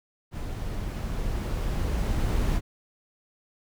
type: noise with level ramp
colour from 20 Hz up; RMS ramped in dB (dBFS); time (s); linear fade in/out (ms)
brown; -33 to -24; 0.31-2.61; 50
effects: none